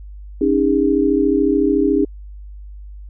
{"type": "chord", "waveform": "sine", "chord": "C# suspended second", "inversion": "none", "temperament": "equal with one note detuned", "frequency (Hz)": [277.2, 311.1, 405.8], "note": ["C#4", "D#4", "G#4"], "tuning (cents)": [0, 0, -40], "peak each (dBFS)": -17, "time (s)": [0.41, 2.05], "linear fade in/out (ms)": 5, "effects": ["added 50 Hz sine -32 dBFS peak until 3.09 s"]}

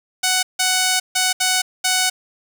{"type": "tone bursts at uneven times", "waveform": "5% pulse", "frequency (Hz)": 743, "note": "F#5", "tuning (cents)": 7, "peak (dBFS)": -4, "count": 5, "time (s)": [[0.23, 0.43], [0.59, 1], [1.15, 1.33], [1.4, 1.62], [1.84, 2.1]], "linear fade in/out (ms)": 10, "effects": []}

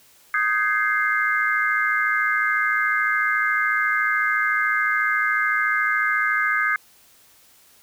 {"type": "chord", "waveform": "sine", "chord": "Ab major seventh", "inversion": "second", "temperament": "equal with one note detuned", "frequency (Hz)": [1244.5, 1547.3, 1661.2, 2093], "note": ["Eb6", "G6", "Ab6", "C7"], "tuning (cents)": [0, -23, 0, 0], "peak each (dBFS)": -24, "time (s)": [0.34, 6.76], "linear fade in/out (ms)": 2, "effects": ["white hiss -54 dBFS RMS until 7.82 s"]}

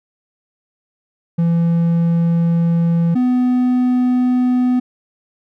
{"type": "tone pair in turn", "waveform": "triangle", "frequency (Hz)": [168.4, 250.1], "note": ["E3", "B3"], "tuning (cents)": [37, 22], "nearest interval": "perfect fifth", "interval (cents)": 685, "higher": "second", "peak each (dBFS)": -10, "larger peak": "neither", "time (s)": [[1.38, 3.15], [3.15, 4.8]], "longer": "first", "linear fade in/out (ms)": 10, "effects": []}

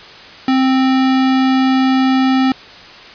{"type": "tone", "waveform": "square", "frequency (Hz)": 262.3, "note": "C4", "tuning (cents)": 4, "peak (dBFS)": -11, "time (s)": [0.48, 2.52], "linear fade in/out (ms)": 2, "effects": ["white hiss -36 dBFS RMS until 3.14 s", "resampled to 11025 Hz"]}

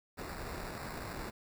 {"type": "noise with sample-and-hold", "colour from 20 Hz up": "pink", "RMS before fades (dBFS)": -42, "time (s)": [0.17, 1.31], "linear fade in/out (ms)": 20, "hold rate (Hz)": 3150, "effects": []}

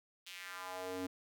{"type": "tone with high-pass filter sweep", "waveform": "square", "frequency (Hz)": 92.5, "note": "F#2", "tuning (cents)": 0, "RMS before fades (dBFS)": -44, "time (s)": [0.26, 1.07], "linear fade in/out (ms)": 10, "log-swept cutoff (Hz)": [3200, 270], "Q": 2.2, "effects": []}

